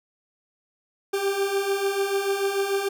40% pulse beating tone pair, 390 / 396.8 Hz, G4 / G4, -9 / +21 cents, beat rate 6.8 Hz, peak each -28 / -23 dBFS, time 1.13-2.89 s, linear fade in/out 10 ms, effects none

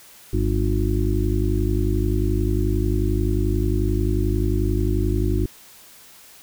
harmonic tone with a mistuned harmonic, 51.3 Hz, G#1, 21 cents flat, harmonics 1 / 2 / 4 / 5 / 6 / 7, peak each -21 / -23 / -31 / -32 / -27 / -27 dBFS, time 0.33-5.46 s, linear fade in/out 5 ms, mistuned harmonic 4, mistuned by -120 cents, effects white hiss -47 dBFS RMS until 6.42 s

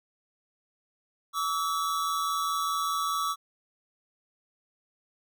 square tone pair together, 1140 / 1304.8 Hz, C#6 / E6, +48 / -18 cents, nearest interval major second, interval 234 cents, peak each -30 / -31 dBFS, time 1.33-3.36 s, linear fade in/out 50 ms, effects none

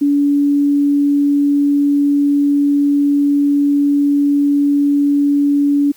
sine tone, 286 Hz, D4, 46 cents flat, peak -10 dBFS, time 0.01-5.92 s, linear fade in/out 10 ms, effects white hiss -48 dBFS RMS until 5.96 s

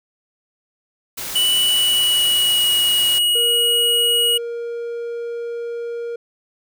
white noise, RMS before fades -28 dBFS, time 1.17-3.19 s, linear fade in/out 10 ms
square tone with pitch glide, 2960 to 2901 Hz, F#7 to F#7, 0 to -35 cents, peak -15 dBFS, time 1.35-4.38 s, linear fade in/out 10 ms, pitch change -35 cents, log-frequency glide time 1.56-2.69 s
triangle tone, 470 Hz, A#4, 14 cents sharp, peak -22 dBFS, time 3.35-6.16 s, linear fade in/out 5 ms
effects none

